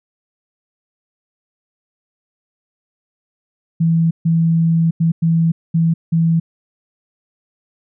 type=tone bursts at uneven times; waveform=sine; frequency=164.8 Hz; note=E3; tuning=in tune; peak=-11 dBFS; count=6; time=3.8-4.11 / 4.25-4.91 / 5-5.12 / 5.22-5.52 / 5.74-5.94 / 6.12-6.4 s; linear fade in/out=10 ms; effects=none